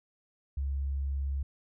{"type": "tone", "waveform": "sine", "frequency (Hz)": 68.9, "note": "C#2", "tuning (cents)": -10, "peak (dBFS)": -29, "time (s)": [0.57, 1.43], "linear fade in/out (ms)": 5, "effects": []}